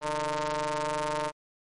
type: ring-modulated tone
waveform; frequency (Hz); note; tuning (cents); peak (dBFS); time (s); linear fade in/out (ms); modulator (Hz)
sawtooth; 153.5; D#3; -23; -21; 0.01-1.32; 50; 756
effects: MP3 48 kbps